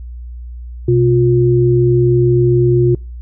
sine tone pair together, 126.24 / 354.3 Hz, B2 / F4, +38 / +25 cents, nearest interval octave + tritone, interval 1787 cents, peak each -11 dBFS, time 0.88-2.95 s, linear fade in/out 5 ms, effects noise-tail reverb RT60 0.3 s tail -26 dB re dry + added 60 Hz sine -26 dBFS peak until 3.21 s

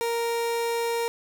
30% pulse tone, 466.2 Hz, A#4, in tune, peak -22 dBFS, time 0.01-1.08 s, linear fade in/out 0 ms, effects 8-bit

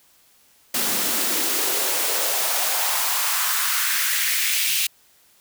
white noise with high-pass filter sweep, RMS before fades -22 dBFS, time 0.74-4.87 s, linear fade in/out 5 ms, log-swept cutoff 200 to 2800 Hz, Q 2.2, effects white hiss -57 dBFS RMS until 5.4 s

